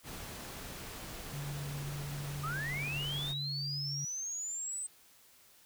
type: noise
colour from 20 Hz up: pink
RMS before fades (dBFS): -45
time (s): 0.03-3.35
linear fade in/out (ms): 50
type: tone with pitch glide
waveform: sine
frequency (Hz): 143.1 to 142.03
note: D3 to C#3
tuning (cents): -45 to +42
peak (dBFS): -38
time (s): 1.33-4.05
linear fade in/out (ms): 5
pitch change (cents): -13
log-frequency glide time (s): 2.11-3.76
type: linear sweep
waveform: sine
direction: up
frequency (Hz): 1193 to 8190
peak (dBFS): -36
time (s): 2.43-4.87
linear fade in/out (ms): 10
effects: white hiss -62 dBFS RMS until 5.65 s